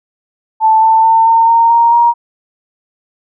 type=tone with pitch steps; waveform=sine; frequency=880 / 890.2 / 900.6 / 911 / 921.6 / 932.3 / 943.2 Hz; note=A5 / A5 / A5 / A#5 / A#5 / A#5 / A#5; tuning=0 / +20 / +40 / -40 / -20 / 0 / +20 cents; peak=-5 dBFS; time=0.6-2.14 s; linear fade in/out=50 ms; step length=220 ms; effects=none